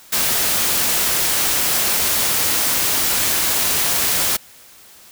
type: noise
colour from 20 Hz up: white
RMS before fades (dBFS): -18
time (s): 0.12-4.37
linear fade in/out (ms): 10
effects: white hiss -45 dBFS RMS until 5.11 s